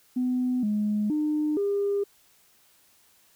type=tone with pitch steps; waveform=sine; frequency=251.3 / 209.7 / 302.7 / 402.6 Hz; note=B3 / G#3 / D#4 / G4; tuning=+30 / +17 / -48 / +46 cents; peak=-22 dBFS; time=0.16-2.04 s; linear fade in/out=10 ms; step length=470 ms; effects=tanh soft clip ceiling -18 dBFS + white hiss -61 dBFS RMS until 3.35 s